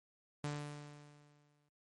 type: tone with exponential decay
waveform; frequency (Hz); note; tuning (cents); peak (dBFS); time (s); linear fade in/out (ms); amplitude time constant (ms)
sawtooth; 146.83; D3; 0; -32; 0.44-1.69; 2; 270
effects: noise-tail reverb RT60 0.1 s tail -20 dB re dry + MP3 48 kbps